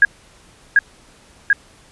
sine tone with echo, 1637 Hz, G#6, 25 cents flat, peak -5 dBFS, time 0.02-0.05 s, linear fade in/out 2 ms, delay 740 ms, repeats 2, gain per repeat -2 dB, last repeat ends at 1.53 s, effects pink hiss -49 dBFS RMS until 1.91 s + resampled to 24000 Hz

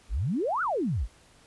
sine exponential two-way sweep, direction up then down, 41.69 to 1507 to 41.69 Hz, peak -25 dBFS, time 0.09-1.08 s, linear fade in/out 50 ms, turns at 0.62 s, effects pink hiss -58 dBFS RMS until 1.46 s + resampled to 24000 Hz

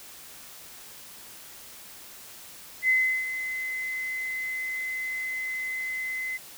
sine tone with ADSR envelope, 2042 Hz, C7, 43 cents flat, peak -18 dBFS, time 2.82-6.38 s, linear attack 68 ms, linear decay 360 ms, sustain -11 dB, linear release 22 ms, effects white hiss -46 dBFS RMS until 6.57 s

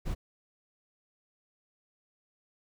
brown noise, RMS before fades -32 dBFS, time 0.05-0.15 s, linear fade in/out 20 ms, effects none

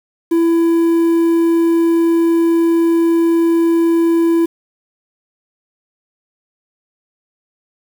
triangle tone with quantisation, 333.8 Hz, E4, 22 cents sharp, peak -8 dBFS, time 0.31-4.46 s, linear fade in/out 10 ms, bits 6, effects none

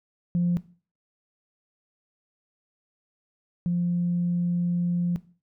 sine tone pair in turn, 174.61 / 174.61 Hz, F3 / F3, 0 / 0 cents, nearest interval unison, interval 0 cents, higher neither, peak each -19 / -21 dBFS, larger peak first, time 0.35-0.57 / 3.66-5.16 s, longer second, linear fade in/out 0 ms, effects noise-tail reverb RT60 0.4 s tail -18 dB re dry + tanh soft clip ceiling -17 dBFS

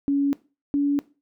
sine tone pair in turn, 281.1 / 284.9 Hz, C#4 / C#4, +24 / +48 cents, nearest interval unison, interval 24 cents, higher second, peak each -18 / -18 dBFS, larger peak neither, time 0.08-0.33 / 0.74-0.99 s, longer neither, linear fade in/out 0 ms, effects noise-tail reverb RT60 0.3 s tail -18 dB re dry

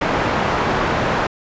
white low-pass noise, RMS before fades -19 dBFS, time 0.01-1.27 s, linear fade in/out 5 ms, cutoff 1200 Hz, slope 12 dB/octave, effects resampled to 16000 Hz

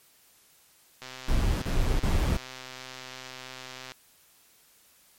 click train, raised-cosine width 0.2 ms, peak -23 dBFS, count 375, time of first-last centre 1.02-3.919 s, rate 129 Hz
brown noise bursts, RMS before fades -24 dBFS, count 3, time 1.28-2.37 s, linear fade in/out 5 ms, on 340 ms, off 35 ms
effects white hiss -60 dBFS RMS until 5.18 s + MP3 64 kbps

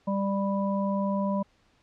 harmonic tone, 197.4 Hz, G3, 12 cents sharp, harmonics 1 / 3 / 5, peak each -26 / -31 / -33 dBFS, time 0.07-1.43 s, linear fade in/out 10 ms, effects pink hiss -65 dBFS RMS until 1.82 s + low-pass 5000 Hz 12 dB/octave

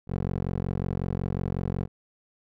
15% pulse tone with band-pass filter, 45.46 Hz, F#1, 30 cents flat, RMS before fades -29 dBFS, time 0.07-1.88 s, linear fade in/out 50 ms, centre 220 Hz, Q 0.62, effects none

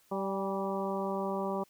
harmonic tone with a mistuned harmonic, 194.2 Hz, G3, 16 cents flat, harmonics 1 / 2 / 3 / 4 / 5 / 6, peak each -36 / -36 / -37 / -40 / -39 / -42 dBFS, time 0.11-1.64 s, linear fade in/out 10 ms, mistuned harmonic 4, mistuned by +33 cents, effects white hiss -66 dBFS RMS until 1.69 s

